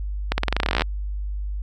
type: accelerating click train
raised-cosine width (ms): 0.3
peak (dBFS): -4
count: 18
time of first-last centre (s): 0.32-0.82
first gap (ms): 60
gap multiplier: 0.9
effects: added 50 Hz sine -25 dBFS peak until 1.62 s